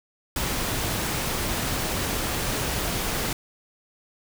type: noise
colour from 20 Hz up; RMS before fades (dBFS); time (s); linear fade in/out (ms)
pink; -27; 0.36-3.33; 2
effects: none